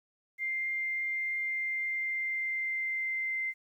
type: tone with pitch glide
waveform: sine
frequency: 2101 to 2080 Hz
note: C7 to C7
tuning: +7 to -11 cents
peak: -30 dBFS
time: 0.38-3.54 s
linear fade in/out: 50 ms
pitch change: -18 cents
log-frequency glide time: 1.56-3.36 s
effects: 11-bit